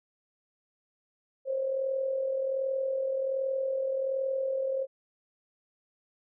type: tone with amplitude modulation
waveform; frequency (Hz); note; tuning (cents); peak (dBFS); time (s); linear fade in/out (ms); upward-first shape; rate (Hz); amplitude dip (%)
sine; 533; C5; +32; -25; 1.45-4.87; 50; sine; 41.3; 50
effects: none